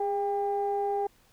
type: tone pair together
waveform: sine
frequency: 407.3 / 798.3 Hz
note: G#4 / G5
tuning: -34 / +31 cents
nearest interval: octave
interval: 1165 cents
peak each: -28 dBFS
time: 0-1.07 s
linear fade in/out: 5 ms
effects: tanh soft clip ceiling -19 dBFS + pink hiss -63 dBFS RMS until 1.32 s